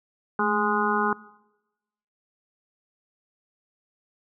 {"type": "harmonic tone with a mistuned harmonic", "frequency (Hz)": 207.7, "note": "G#3", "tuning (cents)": 0, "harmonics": [1, 2, 4, 5, 6, 7], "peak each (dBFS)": [-28, -28, -28, -28, -28, -28], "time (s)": [0.39, 1.13], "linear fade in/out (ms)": 2, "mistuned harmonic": 1, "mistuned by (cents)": 57, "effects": ["noise-tail reverb RT60 1.0 s tail -22 dB re dry"]}